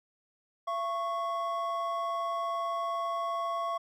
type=tone pair together; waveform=triangle; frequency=677.4 / 1105 Hz; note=E5 / C#6; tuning=+47 / -6 cents; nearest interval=minor sixth; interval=847 cents; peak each=-32 / -30 dBFS; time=0.67-3.78 s; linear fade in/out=10 ms; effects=none